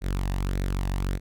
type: tone with flanger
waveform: sawtooth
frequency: 46.8 Hz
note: F#1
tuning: 20 cents sharp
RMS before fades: -27 dBFS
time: 0.01-1.2 s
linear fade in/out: 50 ms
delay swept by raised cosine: 0.49 to 1.11 ms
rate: 1.7 Hz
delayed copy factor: +0.5
effects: none